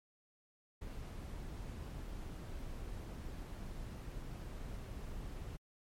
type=noise; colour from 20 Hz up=brown; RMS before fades=-45 dBFS; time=0.81-5.57 s; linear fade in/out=10 ms; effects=MP3 64 kbps